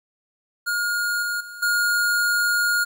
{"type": "tone with level steps", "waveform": "square", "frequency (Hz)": 1427, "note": "F6", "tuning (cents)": 37, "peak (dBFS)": [-22, -24, -36, -19], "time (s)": [0.66, 2.85], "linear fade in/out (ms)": 20, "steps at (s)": [1.22, 1.4, 1.62], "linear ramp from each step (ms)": 10, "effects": ["10-bit"]}